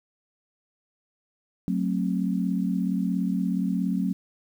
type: chord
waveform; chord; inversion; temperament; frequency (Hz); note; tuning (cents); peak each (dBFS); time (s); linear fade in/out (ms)
sine; F# diminished; none; just; 185 / 222 / 266.4; F#3 / A3 / C4; 0 / +16 / +31; -25 / -29 / -29; 1.68-4.13; 0
effects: 9-bit